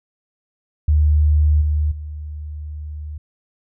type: tone with level steps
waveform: sine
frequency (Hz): 75.4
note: D2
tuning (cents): +46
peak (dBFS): -11 / -15 / -27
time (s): 0.88-3.18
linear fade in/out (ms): 5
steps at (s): 1.61 / 1.91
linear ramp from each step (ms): 10
effects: none